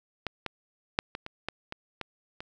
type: clicks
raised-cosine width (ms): 0.3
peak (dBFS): -15 / -16 / -7 / -19 / -22 / -15 / -20 / -18 / -23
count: 9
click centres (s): 0.267 / 0.463 / 0.989 / 1.151 / 1.264 / 1.486 / 1.724 / 2.013 / 2.405
effects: none